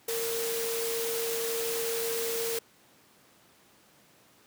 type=tone in noise; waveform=sine; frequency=460 Hz; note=A#4; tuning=23 cents flat; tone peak=-31 dBFS; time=0.08-2.59 s; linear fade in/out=5 ms; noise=white; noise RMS=-34 dBFS; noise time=0.08-2.59 s; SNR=0 dB; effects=pink hiss -60 dBFS RMS until 4.46 s + high-pass 150 Hz 12 dB/octave